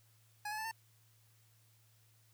25% pulse tone with pitch steps, 835 / 856 / 877.5 / 899.6 Hz, G#5 / A5 / A5 / A5, +9 / -48 / -5 / +38 cents, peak -35 dBFS, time 0.45-0.714 s, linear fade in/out 5 ms, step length 66 ms, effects added 111 Hz sine -67 dBFS peak until 2.33 s + white hiss -71 dBFS RMS until 2.33 s

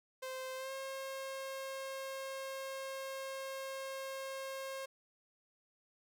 sawtooth tone with pitch glide, 520 to 536.5 Hz, C5 to C5, -11 to +43 cents, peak -37 dBFS, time 0.22-4.86 s, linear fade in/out 10 ms, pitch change +54 cents, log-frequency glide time 0.56-0.72 s, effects none

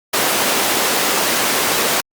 pink high-pass noise, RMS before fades -17 dBFS, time 0.13-2.01 s, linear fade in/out 10 ms, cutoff 350 Hz, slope 12 dB/octave, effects Opus 48 kbps

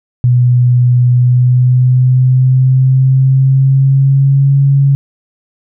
sine tone with pitch glide, 123.47 to 138.59 Hz, B2 to C#3, 0 to 0 cents, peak -5 dBFS, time 0.24-4.95 s, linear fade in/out 0 ms, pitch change +200 cents, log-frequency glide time 1.12-4.56 s, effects none

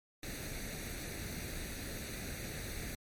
pink noise with comb filter, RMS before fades -42 dBFS, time 0.23-2.95 s, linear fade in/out 2 ms, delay 0.48 ms, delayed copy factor +0.7, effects MP3 64 kbps

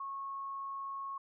sine tone, 1096 Hz, C#6, 20 cents flat, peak -38 dBFS, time 0-1.18 s, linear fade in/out 5 ms, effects none

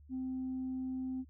sine tone, 259.1 Hz, C4, 17 cents flat, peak -34 dBFS, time 0.09-1.25 s, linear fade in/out 50 ms, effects tanh soft clip ceiling -32 dBFS + added 73 Hz sine -55 dBFS peak until 1.29 s

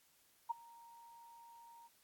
sine tone with ADSR envelope, 932.3 Hz, A#5, in tune, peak -32 dBFS, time 0.49-1.89 s, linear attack 18 ms, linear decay 14 ms, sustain -24 dB, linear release 32 ms, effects white hiss -71 dBFS RMS until 2.03 s + AAC 64 kbps

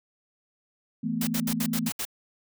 sine chord, E suspended fourth, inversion none, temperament just, 164.81 / 219.8 / 247.2 Hz, E3 / A3 / B3, 0 / -2 / +2 cents, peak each -33 / -29 / -30 dBFS, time 1.03-1.9 s, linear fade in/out 10 ms
white noise bursts, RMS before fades -31 dBFS, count 7, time 1.21-2.052 s, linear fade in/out 5 ms, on 62 ms, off 68 ms
effects none

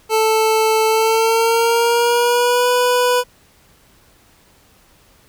25% pulse tone with pitch glide, 440 to 493.9 Hz, A4 to B4, 0 to 0 cents, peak -9 dBFS, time 0.09-3.24 s, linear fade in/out 50 ms, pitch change +200 cents, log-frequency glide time 0.87-2.69 s, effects pink hiss -52 dBFS RMS until 5.28 s

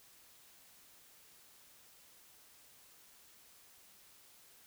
silence, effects white hiss -62 dBFS RMS until 4.66 s

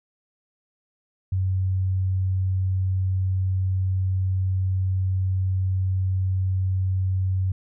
sine tone, 94 Hz, F#2, 28 cents sharp, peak -20 dBFS, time 1.32-7.52 s, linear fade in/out 5 ms, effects none

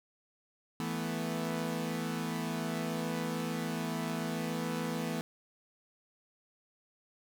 sawtooth chord, E suspended fourth, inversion none, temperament equal, 164.81 / 220 / 246.9 Hz, E3 / A3 / B3, 0 / 0 / 0 cents, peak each -33 / -34 / -34 dBFS, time 0.8-5.21 s, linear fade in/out 0 ms, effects none

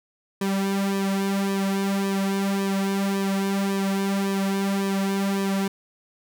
sawtooth tone with flanger, 196 Hz, G3, in tune, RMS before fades -24 dBFS, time 0.41-5.68 s, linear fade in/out 5 ms, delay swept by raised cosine 1.4 to 3.6 ms, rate 1.8 Hz, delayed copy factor -0.8, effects none

